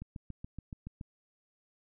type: click train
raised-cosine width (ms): 5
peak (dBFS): -29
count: 8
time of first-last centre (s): 0.02-1.012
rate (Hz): 7.06
effects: none